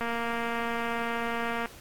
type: click train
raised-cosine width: 0.5 ms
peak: -17 dBFS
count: 385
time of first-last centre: 0.01-1.658 s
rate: 233 Hz
effects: pink hiss -50 dBFS RMS until 1.8 s + AAC 64 kbps